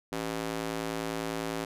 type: tone with high-pass filter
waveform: square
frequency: 55 Hz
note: A1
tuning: in tune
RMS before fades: -34 dBFS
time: 0.12-1.65 s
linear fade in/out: 5 ms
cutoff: 280 Hz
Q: 0.96
effects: resampled to 32000 Hz